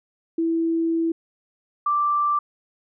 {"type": "tone pair in turn", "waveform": "sine", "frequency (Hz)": [329.6, 1174.6], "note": ["E4", "D6"], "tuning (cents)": [0, 0], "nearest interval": "octave + minor seventh", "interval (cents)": 2200, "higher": "second", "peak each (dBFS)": [-19, -18], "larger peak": "second", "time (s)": [[0.38, 1.12], [1.86, 2.39]], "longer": "first", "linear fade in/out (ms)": 5, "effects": []}